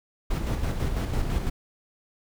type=noise with tremolo; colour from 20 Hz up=brown; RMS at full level=-25 dBFS; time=0.3-1.5 s; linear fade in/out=10 ms; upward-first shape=square; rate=6 Hz; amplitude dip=40%; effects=none